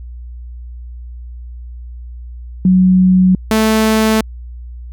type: tone pair in turn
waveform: sine / sawtooth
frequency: 185 / 219.2 Hz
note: F#3 / A3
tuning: 0 / -6 cents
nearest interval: minor third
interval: 294 cents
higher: second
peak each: -6 dBFS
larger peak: neither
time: 2.65-3.35 / 3.51-4.21 s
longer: neither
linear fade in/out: 2 ms
effects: added 60 Hz sine -27 dBFS peak until 4.92 s